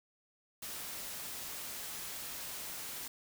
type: noise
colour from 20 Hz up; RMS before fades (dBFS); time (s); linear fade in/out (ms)
white; -43; 0.62-3.08; 5
effects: none